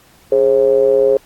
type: ring-modulated tone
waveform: triangle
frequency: 61.74 Hz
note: B1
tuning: in tune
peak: -4 dBFS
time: 0.32-1.17 s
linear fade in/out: 0 ms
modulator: 475 Hz
effects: pink hiss -49 dBFS RMS until 1.25 s + AAC 64 kbps